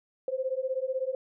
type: beating tone pair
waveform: sine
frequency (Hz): 514 / 530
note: C5 / C5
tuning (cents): -31 / +22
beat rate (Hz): 16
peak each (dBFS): -31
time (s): 0.28-1.15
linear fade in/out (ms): 2
effects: none